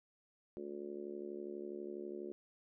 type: harmonic tone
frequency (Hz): 72.2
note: D2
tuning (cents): -29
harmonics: 3 / 4 / 5 / 6 / 7 / 8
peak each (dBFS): -51 / -53 / -44 / -51 / -57 / -56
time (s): 0.57-2.32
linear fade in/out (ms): 0
effects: none